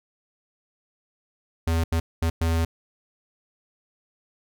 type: tone bursts at uneven times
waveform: square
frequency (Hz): 82.4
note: E2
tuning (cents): 0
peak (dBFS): -21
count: 4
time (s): 1.67-1.84 / 1.92-2 / 2.22-2.3 / 2.41-2.65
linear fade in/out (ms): 5
effects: none